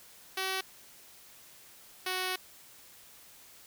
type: tone pair in turn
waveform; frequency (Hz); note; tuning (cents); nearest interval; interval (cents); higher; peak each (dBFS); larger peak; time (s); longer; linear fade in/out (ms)
5% pulse; 380 / 370.7; F#4 / F#4; +46 / +3; unison; 43; first; -20; neither; 0.37-0.61 / 2.06-2.36; second; 5
effects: white hiss -55 dBFS RMS until 3.66 s